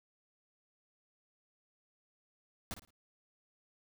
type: noise with echo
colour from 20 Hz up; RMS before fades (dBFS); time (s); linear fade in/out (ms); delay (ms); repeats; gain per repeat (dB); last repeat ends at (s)
pink; -40; 2.71-2.74; 0; 55; 3; -11; 2.905
effects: none